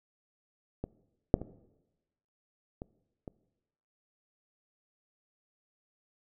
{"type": "clicks", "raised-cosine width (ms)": 2, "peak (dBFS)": [-21, -6, -25, -26, -28], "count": 5, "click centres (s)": [0.84, 1.341, 1.416, 2.819, 3.278], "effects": ["noise-tail reverb RT60 1.0 s tail -21 dB re dry"]}